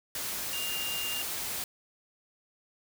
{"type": "tone in noise", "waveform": "sine", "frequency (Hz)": 2807, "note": "F7", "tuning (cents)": 8, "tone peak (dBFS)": -34, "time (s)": [0.53, 1.22], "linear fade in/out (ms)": 2, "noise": "white", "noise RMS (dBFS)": -35, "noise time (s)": [0.15, 1.64], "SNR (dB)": -2, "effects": []}